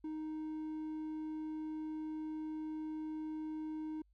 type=tone with hard clipping; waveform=sine; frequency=311.1 Hz; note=D#4; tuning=in tune; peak=-40 dBFS; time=0.04-4.02 s; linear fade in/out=5 ms; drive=3 dB; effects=added 50 Hz sine -67 dBFS peak until 4.13 s